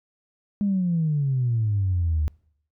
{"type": "exponential sweep", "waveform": "sine", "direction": "down", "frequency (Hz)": [207.7, 73.4], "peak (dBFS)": -19, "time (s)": [0.61, 2.28], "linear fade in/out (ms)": 0, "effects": ["noise-tail reverb RT60 0.7 s tail -26 dB re dry", "tanh soft clip ceiling -15 dBFS"]}